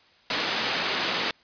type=band-pass noise; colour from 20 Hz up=white; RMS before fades=-27 dBFS; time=0.3-1.31 s; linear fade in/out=2 ms; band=160 to 4500 Hz; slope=12 dB/octave; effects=white hiss -58 dBFS RMS until 1.43 s + resampled to 11025 Hz